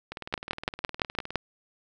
two click trains, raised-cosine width 0.3 ms, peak -9 / -20 dBFS, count 7 / 25, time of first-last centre 0.34-1.357 / 0.12-1.357 s, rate 5.9 / 19.4 Hz, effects none

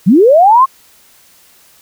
sine linear sweep, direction up, 155.1 to 1100 Hz, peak -3 dBFS, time 0.06-0.66 s, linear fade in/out 20 ms, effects white hiss -46 dBFS RMS until 1.81 s

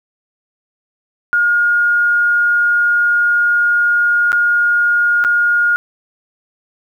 sine tone with dropouts, 1426 Hz, F6, 36 cents sharp, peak -10 dBFS, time 1.33-5.76 s, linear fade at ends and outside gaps 0 ms, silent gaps 4.319-4.329 / 5.24-5.248 s, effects 8-bit

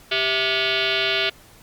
sine tone with frequency modulation, 392 Hz, G4, in tune, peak -18 dBFS, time 0.11-1.3 s, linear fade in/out 10 ms, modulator 524 Hz, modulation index 6.9, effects pink hiss -49 dBFS RMS until 1.62 s + MP3 96 kbps

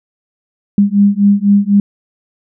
sine beating tone pair, 200 / 204 Hz, G3 / G#3, +35 / -31 cents, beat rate 4 Hz, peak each -10 dBFS, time 0.78-1.8 s, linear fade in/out 2 ms, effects none

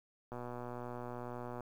click train, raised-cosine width 1 ms, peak -30 dBFS, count 158, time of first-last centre 0.32-1.607 s, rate 122 Hz, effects 10-bit

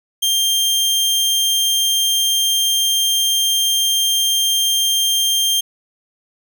sawtooth tone, 3183 Hz, G7, 26 cents sharp, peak -11 dBFS, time 0.22-5.61 s, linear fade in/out 10 ms, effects none

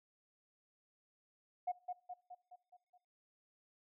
sine tone with echo, 722 Hz, F#5, 43 cents flat, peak -33 dBFS, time 1.67-1.72 s, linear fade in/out 10 ms, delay 210 ms, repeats 6, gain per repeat -5 dB, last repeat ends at 2.98 s, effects noise-tail reverb RT60 0.6 s tail -24 dB re dry + tanh soft clip ceiling -29 dBFS

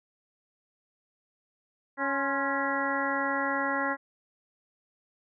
harmonic tone with a mistuned harmonic, 277.1 Hz, C#4, 1 cent flat, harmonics 1 / 2 / 3 / 4 / 5 / 6 / 7, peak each -34 / -34 / -34 / -34 / -34 / -34 / -34 dBFS, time 1.97-3.97 s, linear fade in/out 50 ms, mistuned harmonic 4, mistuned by -67 cents, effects none

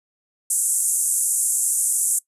pink band-pass noise, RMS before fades -21 dBFS, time 0.5-2.19 s, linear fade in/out 5 ms, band 7500 to 11000 Hz, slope 48 dB/octave, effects noise-tail reverb RT60 0.1 s tail -21 dB re dry + resampled to 32000 Hz

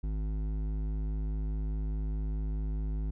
sine tone with hard clipping, 52.4 Hz, G#1, 16 cents sharp, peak -32 dBFS, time 0.03-3.11 s, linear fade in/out 10 ms, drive 11 dB, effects none

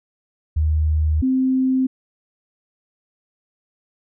sine tone pair in turn, 77.4 / 260.6 Hz, D#2 / C4, -9 / -7 cents, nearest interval octave + major sixth, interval 2102 cents, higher second, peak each -15 dBFS, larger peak neither, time 0.56-1.22 / 1.22-1.87 s, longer first, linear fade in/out 10 ms, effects none

